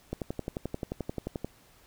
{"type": "click train", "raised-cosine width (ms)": 2, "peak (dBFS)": -19, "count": 16, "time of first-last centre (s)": [0.13, 1.446], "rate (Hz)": 11.4, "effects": ["pink hiss -60 dBFS RMS until 1.86 s"]}